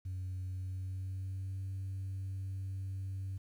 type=tone with pitch glide; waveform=sine; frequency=92.8 to 96.07 Hz; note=F#2 to G2; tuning=+6 to -34 cents; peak=-35 dBFS; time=0.05-3.38 s; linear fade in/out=10 ms; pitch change=+60 cents; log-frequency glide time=0.47-1.62 s; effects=tanh soft clip ceiling -35 dBFS + 11-bit